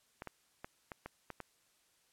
clicks, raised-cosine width 0.5 ms, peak -28 dBFS, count 7, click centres 0.221 / 0.273 / 0.645 / 0.918 / 1.06 / 1.303 / 1.403 s, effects white hiss -72 dBFS RMS until 2.12 s + low-pass 11000 Hz 12 dB/octave

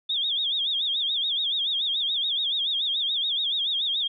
sine tone with vibrato, 3475 Hz, A7, 22 cents flat, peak -23 dBFS, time 0.09-4.08 s, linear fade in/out 10 ms, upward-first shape sine, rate 7 Hz, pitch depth 150 cents each way, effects none

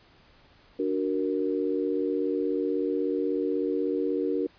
sine chord, D augmented, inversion none, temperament equal, 293.7 / 370 / 466.2 Hz, D4 / F#4 / A#4, 0 / 0 / 0 cents, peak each -29 dBFS, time 0.79-4.47 s, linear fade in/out 5 ms, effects pink hiss -58 dBFS RMS until 4.58 s + resampled to 11025 Hz

